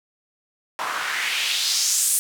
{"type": "noise with band-pass filter sweep", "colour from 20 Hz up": "white", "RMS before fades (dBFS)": -23, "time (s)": [0.79, 2.19], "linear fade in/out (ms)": 0, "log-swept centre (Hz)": [1000, 10000], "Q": 2.2, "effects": []}